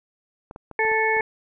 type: clicks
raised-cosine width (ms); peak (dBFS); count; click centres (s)
1; -24; 7; 0.511 / 0.561 / 0.713 / 0.851 / 0.916 / 1.167 / 1.202
type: harmonic tone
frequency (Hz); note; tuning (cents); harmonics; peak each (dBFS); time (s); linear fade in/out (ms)
440; A4; 0; 1 / 2 / 4 / 5; -24 / -24 / -24 / -24; 0.79-1.21; 2
effects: none